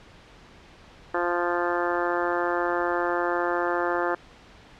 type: harmonic tone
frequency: 174.61 Hz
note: F3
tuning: in tune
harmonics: 2 / 3 / 4 / 5 / 6 / 7 / 8 / 9 / 10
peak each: -28 / -30 / -31 / -32 / -33 / -33 / -34 / -35 / -35 dBFS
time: 1.14-4.15 s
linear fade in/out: 5 ms
effects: pink hiss -50 dBFS RMS until 4.79 s + low-pass 4000 Hz 12 dB/octave